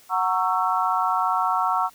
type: chord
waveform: sine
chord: F# dominant seventh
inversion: none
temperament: just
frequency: 740 / 925 / 1110 / 1332 Hz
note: F#5 / A#5 / C#6 / E6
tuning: 0 / -14 / +2 / +18 cents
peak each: -25 dBFS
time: 0.09-1.9 s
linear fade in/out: 50 ms
effects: white hiss -53 dBFS RMS until 1.94 s